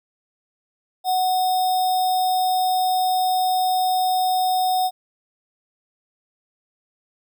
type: tone with sample-and-hold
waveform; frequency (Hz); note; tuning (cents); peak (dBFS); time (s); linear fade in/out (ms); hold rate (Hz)
sine; 740; F#5; 0; -17; 1.04-4.91; 50; 4410
effects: none